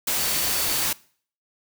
sine tone in noise, 4516 Hz, C#8, 31 cents sharp, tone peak -34 dBFS, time 0.19-0.85 s, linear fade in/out 5 ms, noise white, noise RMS -24 dBFS, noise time 0.07-0.93 s, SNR -13 dB, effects noise-tail reverb RT60 0.5 s tail -22 dB re dry

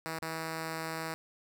5% pulse tone with dropouts, 161.5 Hz, E3, 35 cents flat, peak -24 dBFS, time 0.06-1.14 s, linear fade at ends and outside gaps 0 ms, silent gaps 0.188-0.222 s, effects none

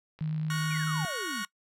click train, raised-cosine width 0.3 ms, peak -36 dBFS, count 28, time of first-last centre 0.19-0.656 s, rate 57.9 Hz
sine tone with vibrato, 155.56 Hz, D#3, in tune, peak -28 dBFS, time 0.21-1.05 s, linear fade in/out 0 ms, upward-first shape sine, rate 9.5 Hz, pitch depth 10 cents each way
sawtooth chord, Gb major seventh, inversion second, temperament equal with one note detuned, 1108.7 / 1432 / 1480 / 1864.7 Hz, Db6 / F6 / Gb6 / Bb6, 0 / +43 / 0 / 0 cents, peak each -34 / -34 / -35 / -36 dBFS, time 0.5-1.45 s, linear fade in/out 2 ms
sine exponential sweep, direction down, 2520 to 184.9 Hz, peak -37 dBFS, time 0.7-1.44 s, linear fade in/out 20 ms
effects noise-tail reverb RT60 0.1 s tail -21 dB re dry + low-pass 12000 Hz 12 dB/octave

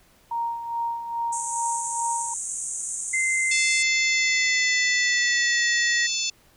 sine tone with tremolo, 932.3 Hz, A#5, in tune, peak -23 dBFS, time 0.31-2.34 s, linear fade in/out 5 ms, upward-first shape sine, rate 2.4 Hz, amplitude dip 60%
white band-pass noise, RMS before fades -31 dBFS, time 1.32-3.83 s, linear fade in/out 10 ms, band 6400 to 9200 Hz, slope 96 dB/octave
sine tone with pitch glide, 2075 to 1902.8 Hz, C7 to A#6, -15 to +35 cents, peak -21 dBFS, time 3.13-6.07 s, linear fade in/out 10 ms, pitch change -150 cents, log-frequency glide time 4.07-5.65 s
harmonic tone, 878 Hz, A5, 4 cents flat, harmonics 3 / 4 / 5 / 6 / 7 / 8, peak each -31 / -31 / -31 / -31 / -31 / -31 dBFS, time 3.51-6.3 s, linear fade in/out 5 ms
effects pink hiss -58 dBFS RMS until 6.56 s

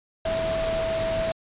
sine tone in noise, 652 Hz, E5, 19 cents flat, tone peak -24 dBFS, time 0.25-1.32 s, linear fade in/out 5 ms, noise pink, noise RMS -31 dBFS, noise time 0.25-1.32 s, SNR +4 dB, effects resampled to 8000 Hz

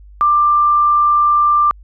sine tone, 1185 Hz, D6, 15 cents sharp, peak -9 dBFS, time 0.21-1.71 s, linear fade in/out 0 ms, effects added 50 Hz sine -37 dBFS peak until 1.83 s

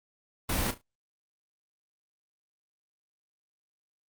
pink noise with echo, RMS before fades -29 dBFS, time 0.49-0.71 s, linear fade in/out 5 ms, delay 35 ms, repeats 3, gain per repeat -12 dB, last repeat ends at 0.815 s, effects noise-tail reverb RT60 0.1 s tail -18 dB re dry + Opus 32 kbps

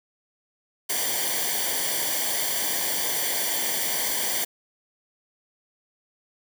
white noise with comb filter, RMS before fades -26 dBFS, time 0.89-4.45 s, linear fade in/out 10 ms, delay 0.76 ms, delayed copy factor -0.8, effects none

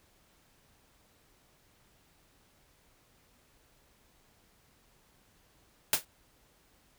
white noise with exponential decay, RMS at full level -21 dBFS, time 5.93-6.05 s, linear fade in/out 2 ms, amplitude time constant 24 ms, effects pink hiss -66 dBFS RMS until 6.98 s

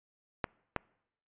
clicks, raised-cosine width 0.5 ms, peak -15 dBFS, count 2, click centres 0.442 / 0.763 s, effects noise-tail reverb RT60 0.8 s tail -26 dB re dry + resampled to 8000 Hz

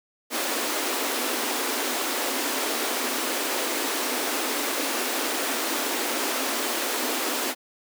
pink high-pass noise, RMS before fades -27 dBFS, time 0.3-7.55 s, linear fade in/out 50 ms, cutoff 240 Hz, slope 96 dB/octave, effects none

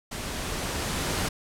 pink noise with level ramp, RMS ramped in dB -34 to -27 dBFS, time 0.11-1.29 s, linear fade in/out 10 ms, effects low-pass 11000 Hz 12 dB/octave

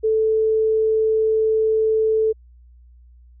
sine tone, 438.9 Hz, A4, 4 cents flat, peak -15 dBFS, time 0.03-2.33 s, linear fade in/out 20 ms, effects added 60 Hz sine -45 dBFS peak until 3.4 s

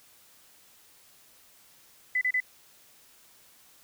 sine tone bursts, 2005 Hz, B6, 26 cents sharp, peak -23 dBFS, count 3, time 2.15-2.403 s, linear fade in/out 5 ms, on 63 ms, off 32 ms, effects white hiss -58 dBFS RMS until 3.83 s

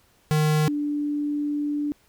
square / sine tone pair in turn, 153.3 / 293.1 Hz, D#3 / D4, -25 / -3 cents, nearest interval major seventh, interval 1122 cents, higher second, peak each -19 / -23 dBFS, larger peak first, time 0.31-0.68 / 0.68-1.92 s, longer second, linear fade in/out 0 ms, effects pink hiss -61 dBFS RMS until 2.08 s

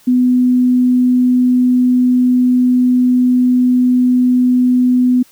sine tone, 250 Hz, B3, 21 cents sharp, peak -8 dBFS, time 0.07-5.23 s, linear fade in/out 10 ms, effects white hiss -48 dBFS RMS until 5.31 s

